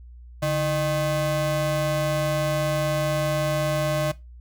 square ring-modulated tone, 233 Hz, A#3, 1 cent flat, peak -19 dBFS, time 0.42-4.12 s, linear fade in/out 10 ms, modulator 378 Hz, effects noise-tail reverb RT60 0.2 s tail -18 dB re dry + added 60 Hz sine -41 dBFS peak until 4.4 s

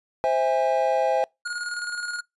triangle chord, C augmented, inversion none, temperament just, 523.3 / 654.1 / 817.6 Hz, C5 / E5 / G#5, 0 / -14 / -27 cents, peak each -22 dBFS, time 0.24-1.24 s, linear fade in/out 0 ms
square tone with tremolo, 1435 Hz, F6, 47 cents sharp, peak -27 dBFS, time 1.45-2.21 s, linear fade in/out 10 ms, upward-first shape square, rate 19 Hz, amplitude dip 40%
effects noise-tail reverb RT60 0.2 s tail -26 dB re dry + resampled to 24000 Hz

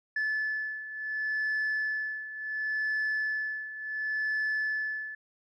sine beating tone pair, 1733 / 1733.7 Hz, A6 / A6, -27 / -26 cents, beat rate 0.7 Hz, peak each -33 / -29 dBFS, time 0.16-5.15 s, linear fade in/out 5 ms, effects tanh soft clip ceiling -25 dBFS

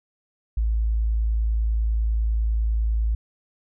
sine tone, 55 Hz, A1, in tune, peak -19 dBFS, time 0.57-3.15 s, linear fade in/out 5 ms, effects none

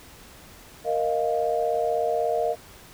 sine chord, Bb suspended fourth, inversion none, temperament equal, 466.2 / 622.3 / 698.5 Hz, Bb4 / Eb5 / F5, 0 / 0 / 0 cents, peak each -26 dBFS, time 0.84-2.56 s, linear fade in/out 50 ms, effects pink hiss -48 dBFS RMS until 2.93 s

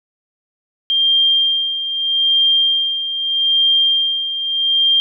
sine tone with tremolo, 3191 Hz, G7, 30 cents sharp, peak -10 dBFS, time 0.9-5 s, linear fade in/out 0 ms, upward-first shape sine, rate 0.8 Hz, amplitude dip 65%, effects none

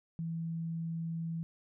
sine tone, 164.9 Hz, E3, 1 cent sharp, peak -34 dBFS, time 0.19-1.43 s, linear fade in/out 0 ms, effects none

